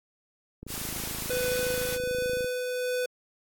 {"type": "click train", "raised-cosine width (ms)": 3, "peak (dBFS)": -27, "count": 50, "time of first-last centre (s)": [0.63, 2.445], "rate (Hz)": 27}
{"type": "noise", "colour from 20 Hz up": "white", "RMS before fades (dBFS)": -35, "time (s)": [0.67, 1.99], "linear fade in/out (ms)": 50}
{"type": "tone with tremolo", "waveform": "square", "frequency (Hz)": 499.4, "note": "B4", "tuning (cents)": 19, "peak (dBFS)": -27, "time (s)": [1.3, 3.06], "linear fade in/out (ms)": 5, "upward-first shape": "sine", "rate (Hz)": 1.3, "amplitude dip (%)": 30}
{"effects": ["AAC 64 kbps"]}